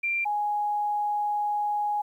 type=tone pair in turn; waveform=sine; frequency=2370 / 831.2 Hz; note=D7 / G#5; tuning=+15 / +1 cents; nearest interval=octave + tritone; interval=1814 cents; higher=first; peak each=-24 dBFS; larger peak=neither; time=0.03-0.25 / 0.25-2.02 s; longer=second; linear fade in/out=10 ms; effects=10-bit